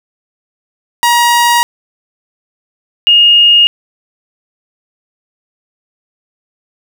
sawtooth / sine tone pair in turn, 951 / 2850 Hz, A#5 / F7, +34 / +34 cents, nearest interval octave + perfect fifth, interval 1900 cents, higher second, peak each -3 dBFS, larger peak neither, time 1.03-1.63 / 3.07-3.67 s, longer neither, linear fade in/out 0 ms, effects 7-bit

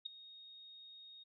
sine tone with ADSR envelope, 3729 Hz, A#7, in tune, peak -36 dBFS, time 0.05-1.24 s, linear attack 12 ms, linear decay 6 ms, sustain -17 dB, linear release 16 ms, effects none

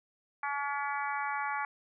harmonic tone, 284.2 Hz, C#4, 43 cents sharp, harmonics 3 / 4 / 5 / 6 / 7 / 8, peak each -35 / -37 / -39 / -41 / -42 / -43 dBFS, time 0.43-1.65 s, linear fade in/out 2 ms, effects none

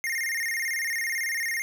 square tone with vibrato, 1975.5 Hz, B6, in tune, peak -27 dBFS, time 0.04-1.62 s, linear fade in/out 0 ms, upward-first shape square, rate 18 Hz, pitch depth 120 cents each way, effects none

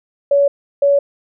sine tone pair in turn, 565 / 565 Hz, C#5 / C#5, +33 / +33 cents, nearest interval unison, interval 0 cents, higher neither, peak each -9 dBFS, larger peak neither, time 0.31-0.48 / 0.82-0.99 s, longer neither, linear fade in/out 5 ms, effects none

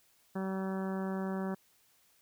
harmonic tone, 190.9 Hz, G3, 46 cents flat, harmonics 1 / 2 / 3 / 4 / 5 / 6 / 7 / 8 / 9, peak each -34 / -40 / -44 / -46 / -48 / -50 / -51 / -52 / -53 dBFS, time 0.35-1.55 s, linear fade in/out 10 ms, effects white hiss -68 dBFS RMS until 2.21 s

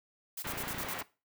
blue noise with tremolo, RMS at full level -39 dBFS, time 0.37-1.01 s, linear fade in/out 5 ms, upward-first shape square, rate 9.7 Hz, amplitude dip 80%
white band-pass noise, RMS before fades -41 dBFS, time 0.44-1.03 s, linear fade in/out 10 ms, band 110 to 2000 Hz, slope 12 dB/octave
clicks, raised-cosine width 3 ms, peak -32 dBFS, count 12, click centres 0.467 / 0.498 / 0.536 / 0.573 / 0.604 / 0.637 / 0.673 / 0.709 / 0.747 / 0.78 / 0.81 / 0.847 s
effects noise-tail reverb RT60 0.3 s tail -19 dB re dry

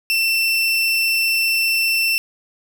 30% pulse tone, 2685 Hz, E7, 31 cents sharp, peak -13 dBFS, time 0.1-2.18 s, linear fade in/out 0 ms, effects none

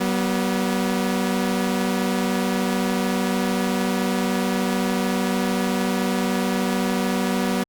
sawtooth tone pair together, 190 / 243.5 Hz, F#3 / B3, +46 / -24 cents, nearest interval major third, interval 430 cents, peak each -19 / -19 dBFS, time 0-7.64 s, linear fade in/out 10 ms, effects Opus 48 kbps

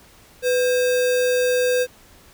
sine tone with sample-and-hold, 498.2 Hz, B4, 15 cents sharp, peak -16 dBFS, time 0.42-1.87 s, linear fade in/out 50 ms, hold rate 2100 Hz, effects pink hiss -50 dBFS RMS until 2.33 s

